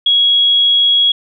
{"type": "tone", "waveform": "sine", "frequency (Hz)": 3322, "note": "G#7", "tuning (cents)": 0, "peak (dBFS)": -8, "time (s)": [0.06, 1.12], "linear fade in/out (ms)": 5, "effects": []}